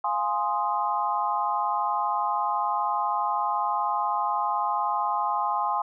sine chord, F minor seventh, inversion none, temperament equal, 698.5 / 830.6 / 1046.5 / 1244.5 Hz, F5 / Ab5 / C6 / Eb6, 0 / 0 / 0 / 0 cents, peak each -33 / -27 / -27 / -31 dBFS, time 0.04-5.82 s, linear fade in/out 5 ms, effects none

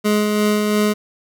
25% pulse tone with tremolo, 210.1 Hz, G#3, 20 cents sharp, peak -10 dBFS, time 0.04-0.94 s, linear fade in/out 20 ms, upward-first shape sine, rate 2.9 Hz, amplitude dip 30%, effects none

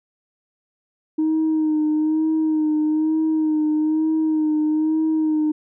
sine tone with vibrato, 311.1 Hz, D#4, in tune, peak -15 dBFS, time 1.18-5.52 s, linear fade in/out 10 ms, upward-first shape sine, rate 1.1 Hz, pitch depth 31 cents each way, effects tanh soft clip ceiling -14 dBFS

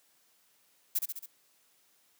violet noise with echo, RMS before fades -28 dBFS, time 0.95-0.99 s, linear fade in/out 10 ms, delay 68 ms, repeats 4, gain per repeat -4 dB, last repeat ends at 1.262 s, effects white hiss -68 dBFS RMS until 2.19 s + high-pass 150 Hz 12 dB/octave

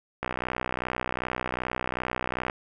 click train, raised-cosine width 0.5 ms, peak -13 dBFS, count 143, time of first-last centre 0.23-2.498 s, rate 62.6 Hz, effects none

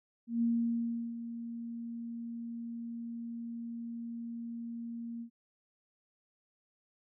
sine tone with ADSR envelope, 233.1 Hz, A#3, in tune, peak -26 dBFS, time 0.27-5.3 s, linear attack 150 ms, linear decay 720 ms, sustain -12 dB, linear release 87 ms, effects none

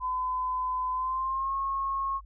sine tone with pitch glide, 1015 to 1087.9 Hz, B5 to C#6, +47 to -33 cents, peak -27 dBFS, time 0-2.21 s, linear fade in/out 50 ms, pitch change +120 cents, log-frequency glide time 0.92-1.55 s, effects added 50 Hz sine -46 dBFS peak until 2.25 s

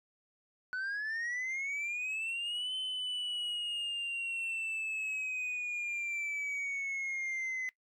sine linear two-way sweep, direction up then down, 1480 to 3059 to 2026 Hz, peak -31 dBFS, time 0.73-7.69 s, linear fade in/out 0 ms, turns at 2.75 s, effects noise-tail reverb RT60 0.1 s tail -21 dB re dry + tanh soft clip ceiling -33 dBFS

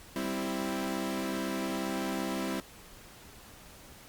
sawtooth chord, C major, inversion second, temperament equal, 196 / 261.6 / 329.6 Hz, G3 / C4 / E4, 0 / 0 / 0 cents, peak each -32 dBFS, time 0.16-2.6 s, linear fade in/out 0 ms, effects pink hiss -52 dBFS RMS until 4.08 s + Opus 48 kbps

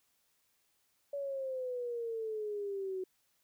sine exponential sweep, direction down, 570 to 370 Hz, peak -35 dBFS, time 1.13-3.04 s, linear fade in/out 5 ms, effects white hiss -75 dBFS RMS until 3.43 s

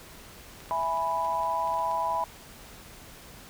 clicks, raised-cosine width 0.2 ms, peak -31 dBFS, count 11, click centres 0.604 / 0.659 / 0.693 / 0.833 / 0.973 / 1.248 / 1.434 / 1.675 / 1.74 / 1.789 / 1.913 s
sine chord, E major, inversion none, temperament equal, 659.3 / 830.6 / 987.8 Hz, E5 / G#5 / B5, 0 / 0 / 0 cents, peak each -33 / -32 / -27 dBFS, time 0.71-2.24 s, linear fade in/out 0 ms
effects pink hiss -48 dBFS RMS until 3.49 s

